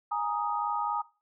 sine chord, Ab suspended second, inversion none, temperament just, 830.6 / 934.4 / 1245.9 Hz, Ab5 / Bb5 / Eb6, 0 / +4 / +2 cents, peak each -32 dBFS, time 0.11-1.02 s, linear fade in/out 10 ms, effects noise-tail reverb RT60 0.3 s tail -19 dB re dry

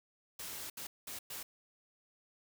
white noise bursts at uneven times, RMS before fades -44 dBFS, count 4, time 0.39-0.7 / 0.77-0.87 / 1.07-1.19 / 1.3-1.43 s, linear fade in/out 5 ms, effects none

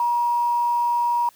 sine tone with quantisation, 954 Hz, A#5, 40 cents sharp, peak -18 dBFS, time 0-1.29 s, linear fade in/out 2 ms, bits 7, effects white hiss -55 dBFS RMS until 1.35 s

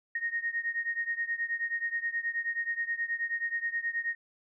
sine beating tone pair, 1857 / 1866.4 Hz, A#6 / A#6, -7 / +2 cents, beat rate 9.4 Hz, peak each -32 / -34 dBFS, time 0.15-4.15 s, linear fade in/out 5 ms, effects none

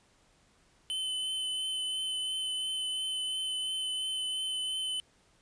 square tone with vibrato, 3043 Hz, F#7, 48 cents sharp, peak -32 dBFS, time 0.9-5 s, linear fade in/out 0 ms, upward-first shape triangle, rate 2.9 Hz, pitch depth 14 cents each way, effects pink hiss -66 dBFS RMS until 5.41 s + resampled to 22050 Hz

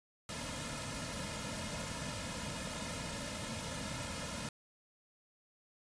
pink noise with comb filter, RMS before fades -41 dBFS, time 0.29-4.49 s, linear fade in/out 2 ms, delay 2.6 ms, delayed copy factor -1, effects resampled to 22050 Hz

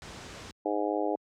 pink low-pass noise, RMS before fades -44 dBFS, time 0.02-0.51 s, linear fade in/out 0 ms, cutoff 7500 Hz, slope 24 dB/octave
harmonic tone, 103.83 Hz, G#2, in tune, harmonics 3 / 4 / 5 / 6 / 7 / 8, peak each -32 / -33 / -34 / -35 / -35 / -36 dBFS, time 0.65-1.16 s, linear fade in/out 10 ms
effects high-pass 60 Hz 12 dB/octave

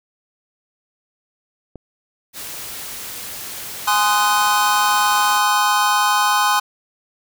click, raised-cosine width 2 ms, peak -21 dBFS, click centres 1.757 s
white noise, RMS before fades -31 dBFS, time 2.33-5.41 s, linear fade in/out 50 ms
square chord, Ab dominant seventh, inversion none, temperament just, 830.6 / 1038.3 / 1245.9 / 1495.1 Hz, Ab5 / C6 / Eb6 / Gb6, 0 / -14 / +2 / +18 cents, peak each -20 / -19 / -22 / -23 dBFS, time 3.87-6.6 s, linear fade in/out 10 ms
effects none

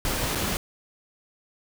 pink noise with dropouts, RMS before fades -27 dBFS, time 0.05-0.57 s, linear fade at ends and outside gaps 1 ms, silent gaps 0.35-0.355 s, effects none

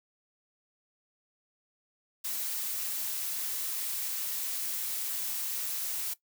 blue noise, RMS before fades -34 dBFS, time 2.24-6.14 s, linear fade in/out 10 ms, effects noise-tail reverb RT60 0.1 s tail -17 dB re dry

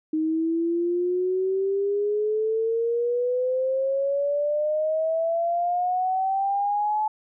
sine exponential sweep, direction up, 311.1 to 864 Hz, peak -21 dBFS, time 0.13-7.08 s, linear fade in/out 5 ms, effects none

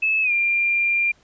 sine tone with pitch glide, 2605 to 2389 Hz, E7 to D7, -21 to +29 cents, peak -17 dBFS, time 0.02-1.12 s, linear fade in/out 10 ms, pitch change -150 cents, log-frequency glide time 0.22-0.32 s, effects pink hiss -58 dBFS RMS until 1.23 s + resampled to 16000 Hz

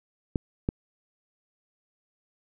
clicks, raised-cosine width 3 ms, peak -12 dBFS, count 2, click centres 0.358 / 0.689 s, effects none

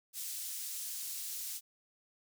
pink high-pass noise, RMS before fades -41 dBFS, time 0.13-1.61 s, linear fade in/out 50 ms, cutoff 6400 Hz, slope 12 dB/octave, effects none

